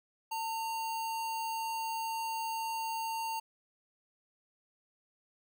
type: tone with sample-and-hold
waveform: sine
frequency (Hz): 901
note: A5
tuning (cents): +41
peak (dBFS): -33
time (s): 0.31-3.4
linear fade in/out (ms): 10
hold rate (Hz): 3675
effects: none